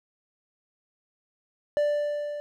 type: tone with level ramp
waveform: triangle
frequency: 588 Hz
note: D5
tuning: 2 cents sharp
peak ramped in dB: -18 to -30 dBFS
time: 1.77-2.4 s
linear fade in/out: 0 ms
effects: none